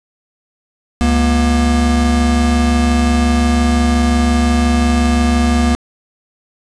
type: tone pair together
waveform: square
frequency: 70.8 / 238.1 Hz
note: C#2 / A#3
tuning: +37 / +37 cents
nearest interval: octave + major sixth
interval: 2100 cents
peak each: -14 dBFS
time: 1.01-5.75 s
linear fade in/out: 0 ms
effects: resampled to 22050 Hz + 7-bit